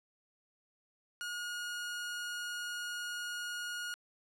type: tone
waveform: sawtooth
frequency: 1438 Hz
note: F#6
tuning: 50 cents flat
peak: -34 dBFS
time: 1.21-3.94 s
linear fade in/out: 0 ms
effects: low-pass 11000 Hz 12 dB/octave